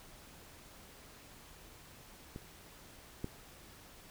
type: clicks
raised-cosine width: 3 ms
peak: -30 / -24 dBFS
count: 2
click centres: 2.361 / 3.244 s
effects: pink hiss -56 dBFS RMS until 4.1 s